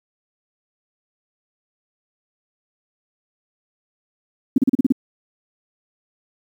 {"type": "tone bursts", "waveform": "sine", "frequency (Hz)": 261.6, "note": "C4", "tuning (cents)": 0, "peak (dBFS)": -10, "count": 7, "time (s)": [4.56, 4.923], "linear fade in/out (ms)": 5, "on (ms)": 21, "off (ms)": 36, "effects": ["8-bit"]}